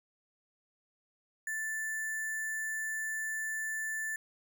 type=tone with sample-and-hold; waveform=sine; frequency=1760 Hz; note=A6; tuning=in tune; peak=-33 dBFS; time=1.47-4.16 s; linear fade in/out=2 ms; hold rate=8820 Hz; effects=none